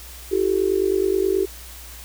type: tone with amplitude modulation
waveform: sine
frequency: 383.2 Hz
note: G4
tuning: 39 cents flat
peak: -13 dBFS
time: 0.31-1.46 s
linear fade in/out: 20 ms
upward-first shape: sine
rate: 49.4 Hz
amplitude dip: 90%
effects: added 60 Hz sine -40 dBFS peak until 2.04 s + white hiss -41 dBFS RMS until 2.04 s